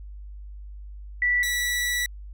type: tone pair in turn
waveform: sine / sawtooth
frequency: 1962 / 1952.5 Hz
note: B6 / B6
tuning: -12 / -20 cents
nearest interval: unison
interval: 8 cents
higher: first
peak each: -19 / -20 dBFS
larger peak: first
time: 1.22-1.43 / 1.43-2.06 s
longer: second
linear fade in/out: 2 ms
effects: added 50 Hz sine -37 dBFS peak until 2.33 s